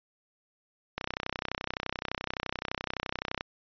click train, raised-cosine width 0.3 ms, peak -15 dBFS, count 78, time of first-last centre 0.98-3.409 s, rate 31.7 Hz, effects resampled to 11025 Hz

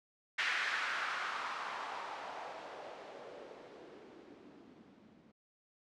violet noise with low-pass filter sweep, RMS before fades -42 dBFS, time 0.38-5.32 s, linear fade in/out 10 ms, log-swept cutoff 1900 to 200 Hz, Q 2.3, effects low-pass 5000 Hz 12 dB/octave

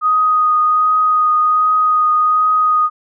sine tone with vibrato, 1245 Hz, D#6, 1 cent sharp, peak -10 dBFS, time 0.01-2.9 s, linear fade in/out 50 ms, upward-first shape triangle, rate 1.3 Hz, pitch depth 14 cents each way, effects none

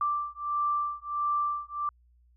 sine beating tone pair, 1174.7 / 1176.2 Hz, D6 / D6, 0 / +2 cents, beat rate 1.5 Hz, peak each -30 dBFS, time 0.01-1.89 s, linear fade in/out 2 ms, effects added 60 Hz sine -59 dBFS peak until 2.36 s

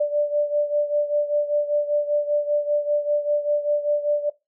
sine beating tone pair, 587.3 / 592.4 Hz, D5 / D5, 0 / +15 cents, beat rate 5.1 Hz, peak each -20 / -25 dBFS, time 0-4.3 s, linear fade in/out 10 ms, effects noise-tail reverb RT60 0.2 s tail -19 dB re dry

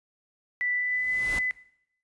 sine tone with pitch glide, 1975.5 to 2008 Hz, B6 to B6, 0 to +28 cents, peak -25 dBFS, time 0.61-1.51 s, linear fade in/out 0 ms, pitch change +28 cents, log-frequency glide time 0.72-1.09 s
pink noise with exponential growth, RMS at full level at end -33 dBFS, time 0.79-1.39 s, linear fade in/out 5 ms, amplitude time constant 130 ms
effects noise-tail reverb RT60 0.7 s tail -18 dB re dry + resampled to 24000 Hz

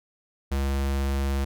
square tone, 68.6 Hz, C#2, 17 cents flat, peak -24 dBFS, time 0.51-1.45 s, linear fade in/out 10 ms, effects none

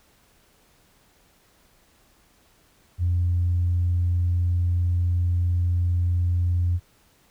sine tone, 87.7 Hz, F2, 8 cents sharp, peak -18 dBFS, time 2.98-6.8 s, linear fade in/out 50 ms, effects tanh soft clip ceiling -15 dBFS + pink hiss -60 dBFS RMS until 7.3 s

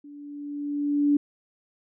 sine tone with level ramp, 289.5 Hz, D4, 25 cents flat, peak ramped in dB -42 to -16 dBFS, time 0.04-1.17 s, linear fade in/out 5 ms, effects none

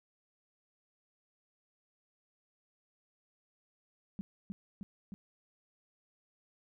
sine tone with echo, 196.8 Hz, G3, 7 cents sharp, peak -35 dBFS, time 4.19-4.21 s, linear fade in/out 0 ms, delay 310 ms, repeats 3, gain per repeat -2 dB, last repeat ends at 5.14 s, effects none

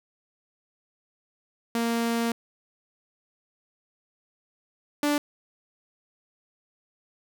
sawtooth tone pair in turn, 232.2 / 292.6 Hz, A#3 / D4, -7 / -6 cents, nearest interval major third, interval 401 cents, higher second, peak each -20 / -18 dBFS, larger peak second, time 1.75-2.32 / 5.03-5.18 s, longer first, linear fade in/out 2 ms, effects none

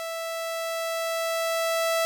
sawtooth tone with level ramp, 659.3 Hz, E5, in tune, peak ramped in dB -27 to -18 dBFS, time 0-2.05 s, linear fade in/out 0 ms, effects none

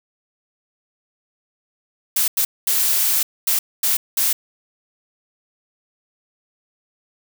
blue noise bursts at uneven times, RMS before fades -18 dBFS, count 6, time 2.16-2.28 / 2.37-2.45 / 2.67-3.23 / 3.47-3.59 / 3.83-3.97 / 4.17-4.33 s, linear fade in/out 5 ms, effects none

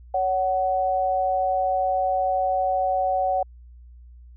sine tone pair together, 561 / 748.2 Hz, C#5 / F#5, +21 / +19 cents, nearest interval perfect fourth, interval 498 cents, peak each -25 / -21 dBFS, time 0.14-3.43 s, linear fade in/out 5 ms, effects added 60 Hz sine -43 dBFS peak until 4.36 s

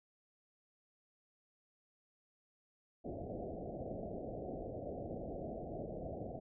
white low-pass noise, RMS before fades -44 dBFS, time 3.04-6.4 s, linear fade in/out 20 ms, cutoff 720 Hz, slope 96 dB/octave, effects none

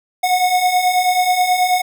square beating tone pair, 723 / 732.3 Hz, F#5 / F#5, -40 / -18 cents, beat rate 9.3 Hz, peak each -20 / -15 dBFS, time 0.23-1.82 s, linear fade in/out 10 ms, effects none

